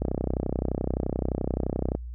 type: click train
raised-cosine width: 2 ms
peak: -13 dBFS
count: 62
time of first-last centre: 0.02-1.95 s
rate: 31.6 Hz
effects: added 60 Hz sine -34 dBFS peak until 2.14 s